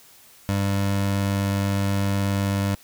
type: tone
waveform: 25% pulse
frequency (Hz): 99.1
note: G2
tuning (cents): +19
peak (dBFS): -17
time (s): 0.49-2.75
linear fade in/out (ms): 0
effects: white hiss -51 dBFS RMS until 2.83 s